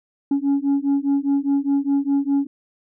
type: beating tone pair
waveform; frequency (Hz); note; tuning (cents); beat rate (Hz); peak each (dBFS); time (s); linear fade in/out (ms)
sine; 277.2 / 282.1; C#4 / C#4; 0 / +30; 4.9; -18; 0.31-2.47; 5
effects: tanh soft clip ceiling -14 dBFS